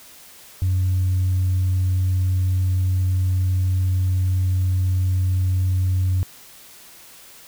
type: tone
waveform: sine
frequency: 92.5 Hz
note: F#2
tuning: in tune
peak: -15 dBFS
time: 0.62-6.23 s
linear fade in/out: 0 ms
effects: tanh soft clip ceiling -14 dBFS + white hiss -45 dBFS RMS until 7.47 s